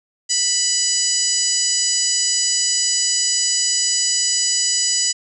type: harmonic tone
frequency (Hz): 987.8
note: B5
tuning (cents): 0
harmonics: 2 / 3 / 4 / 5 / 6 / 7 / 8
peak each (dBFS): -32 / -28 / -33 / -21 / -26 / -21 / -22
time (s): 0.29-5.13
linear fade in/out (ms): 20
effects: none